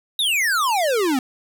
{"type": "exponential sweep", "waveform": "square", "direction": "down", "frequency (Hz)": [3868, 246.9], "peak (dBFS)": -18, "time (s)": [0.19, 1.19], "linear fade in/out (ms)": 2, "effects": []}